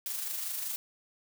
blue noise with amplitude modulation, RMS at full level -34 dBFS, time 0.06-0.76 s, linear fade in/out 0 ms, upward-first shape sine, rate 25.1 Hz, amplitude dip 40%, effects none

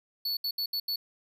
square tone bursts at uneven times, 4435 Hz, C#8, in tune, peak -29 dBFS, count 5, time 0.25-0.37 / 0.44-0.51 / 0.58-0.66 / 0.73-0.8 / 0.88-0.96 s, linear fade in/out 5 ms, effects none

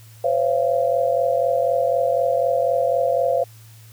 sine tone cluster, 510 / 554 / 685 Hz, C5 / C#5 / F5, -44 / -1 / -34 cents, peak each -21 dBFS, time 0.24-3.44 s, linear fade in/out 5 ms, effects added 111 Hz sine -43 dBFS peak until 3.92 s + white hiss -51 dBFS RMS until 3.92 s

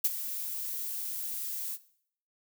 violet noise with ADSR envelope, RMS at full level -23 dBFS, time 0.04-1.78 s, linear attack 10 ms, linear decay 32 ms, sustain -13 dB, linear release 45 ms, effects noise-tail reverb RT60 0.6 s tail -17 dB re dry

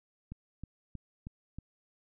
click train, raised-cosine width 5 ms, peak -29 dBFS, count 5, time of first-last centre 0.32-1.586 s, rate 3.16 Hz, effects none

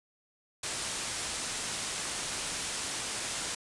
white low-pass noise, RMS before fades -36 dBFS, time 0.63-3.55 s, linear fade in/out 5 ms, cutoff 9900 Hz, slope 48 dB/octave, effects resampled to 24000 Hz

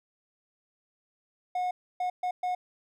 triangle tone bursts at uneven times, 726 Hz, F#5, 33 cents flat, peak -25 dBFS, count 4, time 1.55-1.71 / 2-2.1 / 2.23-2.31 / 2.43-2.55 s, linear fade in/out 5 ms, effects none

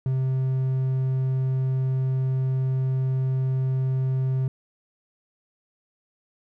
triangle tone, 131.2 Hz, C3, 5 cents sharp, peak -19 dBFS, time 0.06-4.48 s, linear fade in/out 2 ms, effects none

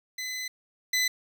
20% pulse tone pair in turn, 2020 / 2010 Hz, B6 / B6, +39 / +30 cents, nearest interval unison, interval 9 cents, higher first, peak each -27 / -18 dBFS, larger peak second, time 0.18-0.48 / 0.93-1.08 s, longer first, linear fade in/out 5 ms, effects none

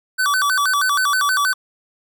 square tone with vibrato, 1318.5 Hz, E6, in tune, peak -16 dBFS, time 0.18-1.54 s, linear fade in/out 20 ms, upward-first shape square, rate 6.3 Hz, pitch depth 240 cents each way, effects none

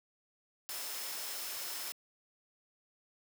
sine tone in noise, 5250 Hz, E8, 8 cents flat, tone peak -48 dBFS, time 0.69-1.92 s, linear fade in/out 0 ms, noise white, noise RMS -41 dBFS, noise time 0.69-1.92 s, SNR -10 dB, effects high-pass 400 Hz 12 dB/octave

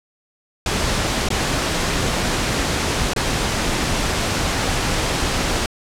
pink noise with dropouts, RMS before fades -20 dBFS, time 0.66-5.66 s, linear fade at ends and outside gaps 2 ms, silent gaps 1.288-1.303 / 3.135-3.162 s, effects low-pass 8000 Hz 12 dB/octave

